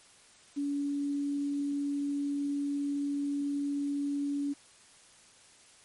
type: tone with quantisation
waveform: sine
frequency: 284.5 Hz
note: C#4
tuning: 45 cents sharp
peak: -29 dBFS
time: 0.56-4.54 s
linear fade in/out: 20 ms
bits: 9
effects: white hiss -58 dBFS RMS until 5.84 s + MP3 48 kbps